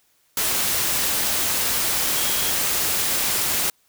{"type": "tone in noise", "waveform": "sine", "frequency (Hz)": 3278, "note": "G#7", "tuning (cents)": -23, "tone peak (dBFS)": -32, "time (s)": [2.16, 2.51], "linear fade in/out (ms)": 2, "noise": "white", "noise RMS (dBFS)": -22, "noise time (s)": [0.37, 3.7], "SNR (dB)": -13, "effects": ["white hiss -63 dBFS RMS until 3.88 s"]}